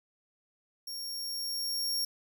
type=tone with level ramp; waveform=sawtooth; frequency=5540 Hz; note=F8; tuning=15 cents flat; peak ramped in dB=-35 to -26 dBFS; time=0.87-2.05 s; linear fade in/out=5 ms; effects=none